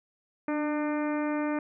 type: harmonic tone with a mistuned harmonic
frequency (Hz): 300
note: D4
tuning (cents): +37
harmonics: 1 / 2 / 3 / 4 / 5 / 6 / 7 / 8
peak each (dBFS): -28 / -34 / -38 / -40 / -42 / -44 / -45 / -46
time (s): 0.48-1.59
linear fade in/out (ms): 2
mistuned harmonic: 1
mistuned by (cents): -23
effects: none